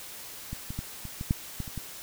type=clicks; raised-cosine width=5 ms; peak=-22 / -23 / -20 / -26 / -22 / -11 / -20 / -28 / -22 dBFS; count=9; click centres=0.53 / 0.705 / 0.79 / 1.053 / 1.211 / 1.309 / 1.603 / 1.678 / 1.777 s; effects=white hiss -43 dBFS RMS until 2.02 s